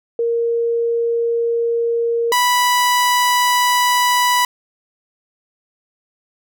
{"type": "tone pair in turn", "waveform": ["sine", "sawtooth"], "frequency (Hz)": [466.2, 985.5], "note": ["A#4", "B5"], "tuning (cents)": [0, -4], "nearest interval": "octave + minor second", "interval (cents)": 1296, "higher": "second", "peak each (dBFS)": [-15, -9], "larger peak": "second", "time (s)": [[0.19, 2.32], [2.32, 4.45]], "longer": "neither", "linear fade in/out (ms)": 2, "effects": []}